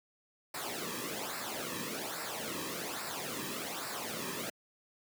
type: noise with flanger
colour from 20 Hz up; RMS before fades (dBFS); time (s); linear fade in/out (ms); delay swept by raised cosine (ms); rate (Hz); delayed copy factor
pink; -39; 0.54-4.5; 5; 0.31 to 1.41; 1.2; -0.7
effects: high-pass 150 Hz 12 dB/octave